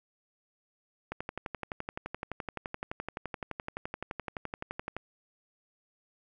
click train, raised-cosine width 0.5 ms, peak -20 dBFS, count 46, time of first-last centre 1.12-4.966 s, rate 11.7 Hz, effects none

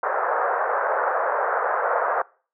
pink band-pass noise, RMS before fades -23 dBFS, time 0.03-2.22 s, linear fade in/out 5 ms, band 480 to 1600 Hz, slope 48 dB/octave, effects noise-tail reverb RT60 0.4 s tail -23 dB re dry

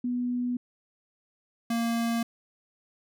sine / square tone pair in turn, 245.8 / 231.9 Hz, B3 / A#3, -8 / -9 cents, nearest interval minor second, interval 101 cents, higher first, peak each -26 dBFS, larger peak neither, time 0.04-0.57 / 1.7-2.23 s, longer neither, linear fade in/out 5 ms, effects none

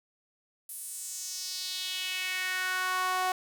sawtooth tone with high-pass filter sweep, 370 Hz, F#4, in tune, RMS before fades -33 dBFS, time 0.69-3.32 s, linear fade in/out 2 ms, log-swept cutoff 11000 to 810 Hz, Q 2.7, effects none

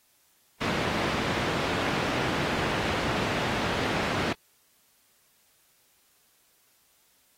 pink band-pass noise, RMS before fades -29 dBFS, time 0.61-4.33 s, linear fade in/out 5 ms, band 120 to 3100 Hz, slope 12 dB/octave, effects white hiss -65 dBFS RMS until 7.37 s + AAC 48 kbps

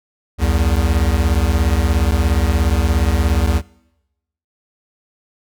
square beating tone pair, 65.41 / 82.41 Hz, C2 / E2, 0 / 0 cents, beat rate 17 Hz, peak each -17 dBFS, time 0.38-3.62 s, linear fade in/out 50 ms, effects noise-tail reverb RT60 0.9 s tail -23 dB re dry

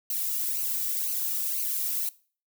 violet noise with flanger, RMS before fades -29 dBFS, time 0.1-2.09 s, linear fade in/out 2 ms, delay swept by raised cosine 0.56 to 1.96 ms, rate 2 Hz, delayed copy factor -0.75, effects noise-tail reverb RT60 0.4 s tail -20 dB re dry

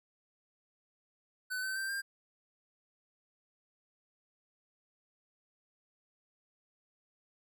square tone with pitch steps, 1507 / 1536 / 1565.6 / 1595.7 Hz, F#6 / G6 / G6 / G6, +31 / -36 / -3 / +30 cents, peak -35 dBFS, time 1.5-2.02 s, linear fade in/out 20 ms, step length 130 ms, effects none

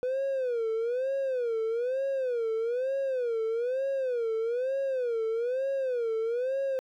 triangle tone with vibrato, 493.1 Hz, B4, 3 cents flat, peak -24 dBFS, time 0.03-6.79 s, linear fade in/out 0 ms, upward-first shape sine, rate 1.1 Hz, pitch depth 180 cents each way, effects tanh soft clip ceiling -21 dBFS

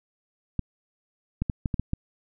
clicks, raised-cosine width 5 ms, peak -13 dBFS, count 7, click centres 0.593 / 1.42 / 1.498 / 1.658 / 1.742 / 1.796 / 1.934 s, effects none

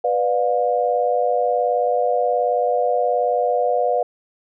sine chord, B diminished, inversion none, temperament just, 493.9 / 592.7 / 711.2 Hz, B4 / D5 / F5, 0 / +16 / +31 cents, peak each -20 / -22 / -20 dBFS, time 0.04-4.03 s, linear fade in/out 5 ms, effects none

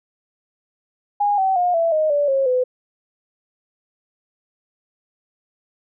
sine tone with pitch steps, 820 / 765.1 / 713.9 / 666 / 621.4 / 579.8 / 541 / 504.8 Hz, G#5 / G5 / F5 / E5 / D#5 / D5 / C#5 / B4, -22 / -42 / +38 / +18 / -2 / -22 / -42 / +38 cents, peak -15 dBFS, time 1.2-2.64 s, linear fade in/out 10 ms, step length 180 ms, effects none

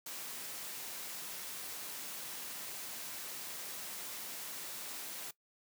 white high-pass noise, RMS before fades -44 dBFS, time 0.06-5.31 s, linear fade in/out 5 ms, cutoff 150 Hz, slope 12 dB/octave, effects noise-tail reverb RT60 0.1 s tail -19 dB re dry

